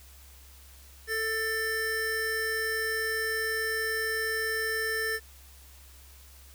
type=tone pair together; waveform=square; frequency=442.4 / 1780 Hz; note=A4 / A6; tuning=+9 / +20 cents; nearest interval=2 octaves; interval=2411 cents; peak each=-34 / -30 dBFS; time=1.07-5.2 s; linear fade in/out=50 ms; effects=added 67 Hz sine -51 dBFS peak until 6.54 s + white hiss -55 dBFS RMS until 6.54 s